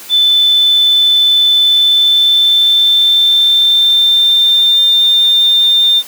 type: tone with pitch glide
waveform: sine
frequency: 3517 to 3605 Hz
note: A7 to A7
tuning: -1 to +41 cents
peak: -6 dBFS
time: 0.09-6.03 s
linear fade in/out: 50 ms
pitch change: +42 cents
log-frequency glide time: 1.65-5.02 s
effects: white hiss -32 dBFS RMS until 6.07 s + high-pass 200 Hz 12 dB/octave